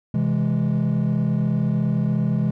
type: chord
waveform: triangle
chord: C augmented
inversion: none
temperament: equal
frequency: 130.81 / 164.81 / 207.7 Hz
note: C3 / E3 / G#3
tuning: 0 / 0 / 0 cents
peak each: -20 dBFS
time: 0.14-2.51 s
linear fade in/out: 5 ms
effects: tanh soft clip ceiling -11 dBFS

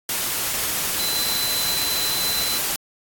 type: tone in noise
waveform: sine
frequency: 4034 Hz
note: B7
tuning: 36 cents sharp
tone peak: -24 dBFS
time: 0.99-2.58 s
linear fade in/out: 2 ms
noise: white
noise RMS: -24 dBFS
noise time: 0.09-2.76 s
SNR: -3 dB
effects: AAC 64 kbps

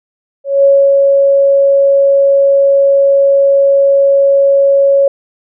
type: tone with ADSR envelope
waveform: sine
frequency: 554.4 Hz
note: C#5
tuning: in tune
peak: -3 dBFS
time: 0.44-5.08 s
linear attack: 200 ms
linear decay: 280 ms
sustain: -2 dB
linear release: 3 ms
effects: none

